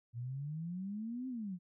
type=exponential two-way sweep; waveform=sine; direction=up then down; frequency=115 to 263.5 to 170.7 Hz; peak=-38 dBFS; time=0.13-1.59 s; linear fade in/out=50 ms; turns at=1.28 s; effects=none